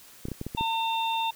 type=clicks; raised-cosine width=3 ms; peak=-20 dBFS; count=7; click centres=0.254 / 0.285 / 0.317 / 0.414 / 0.466 / 0.549 / 0.61 s
type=harmonic tone; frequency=905 Hz; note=A5; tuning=48 cents sharp; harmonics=1 / 3 / 4; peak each=-26 / -35 / -33 dBFS; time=0.57-1.31 s; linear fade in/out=10 ms
effects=white hiss -51 dBFS RMS until 1.35 s